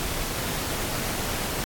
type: noise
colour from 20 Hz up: pink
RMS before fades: -29 dBFS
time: 0-1.64 s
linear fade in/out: 0 ms
effects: AAC 64 kbps